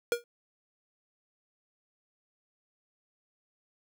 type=tone with exponential decay; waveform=square; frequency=475.6 Hz; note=A#4; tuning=35 cents sharp; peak=-22 dBFS; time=0.12-0.24 s; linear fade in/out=1 ms; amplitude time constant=24 ms; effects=none